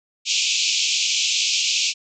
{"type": "band-pass noise", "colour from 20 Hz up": "pink", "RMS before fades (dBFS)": -21, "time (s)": [0.25, 1.94], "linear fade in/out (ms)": 50, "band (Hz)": [2400, 7300], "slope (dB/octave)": 96, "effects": []}